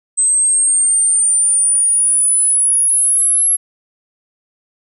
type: exponential sweep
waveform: sine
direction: up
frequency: 8180 to 11175 Hz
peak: -10 dBFS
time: 0.17-3.57 s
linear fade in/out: 20 ms
effects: none